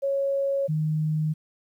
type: tone pair in turn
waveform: sine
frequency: 552 / 154.9 Hz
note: C#5 / D#3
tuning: -7 / -7 cents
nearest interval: octave + minor seventh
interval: 2200 cents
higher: first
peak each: -22 dBFS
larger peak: neither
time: 0.02-0.68 / 0.68-1.34 s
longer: neither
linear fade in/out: 20 ms
effects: 10-bit